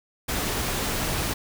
pink noise, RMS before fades -27 dBFS, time 0.28-1.34 s, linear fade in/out 10 ms, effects none

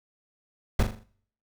brown noise with echo, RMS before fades -19 dBFS, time 0.79-0.83 s, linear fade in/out 5 ms, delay 41 ms, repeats 5, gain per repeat -7 dB, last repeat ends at 1.035 s, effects noise-tail reverb RT60 0.6 s tail -22 dB re dry

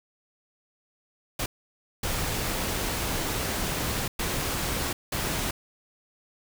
pink noise bursts at uneven times, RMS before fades -29 dBFS, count 4, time 1.39-1.46 / 2.03-4.08 / 4.19-4.93 / 5.12-5.51 s, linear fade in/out 5 ms, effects none

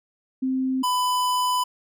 sine / square tone pair in turn, 261.1 / 998.7 Hz, C4 / B5, -3 / +19 cents, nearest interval octave + major seventh, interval 2322 cents, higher second, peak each -21 dBFS, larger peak neither, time 0.42-0.83 / 0.83-1.64 s, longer second, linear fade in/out 10 ms, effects none

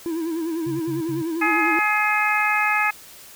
triangle tone with vibrato, 328.1 Hz, E4, 8 cents flat, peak -21 dBFS, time 0.06-1.79 s, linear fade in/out 0 ms, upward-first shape sine, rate 10 Hz, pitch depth 76 cents each way
sine tone bursts, 137.7 Hz, C#3, 11 cents flat, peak -29 dBFS, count 3, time 0.66-1.224 s, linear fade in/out 10 ms, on 140 ms, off 72 ms
harmonic tone, 422.1 Hz, G#4, 28 cents sharp, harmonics 2 / 3 / 4 / 5 / 6, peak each -24 / -24 / -24 / -24 / -24 dBFS, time 1.41-2.91 s, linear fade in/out 10 ms
effects white hiss -44 dBFS RMS until 3.35 s

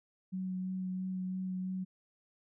sine tone with vibrato, 185.9 Hz, F#3, 8 cents sharp, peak -34 dBFS, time 0.32-1.85 s, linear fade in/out 20 ms, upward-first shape sine, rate 3 Hz, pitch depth 12 cents each way, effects none

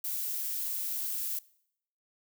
violet noise, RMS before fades -34 dBFS, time 0.04-1.39 s, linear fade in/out 5 ms, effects noise-tail reverb RT60 0.7 s tail -22 dB re dry

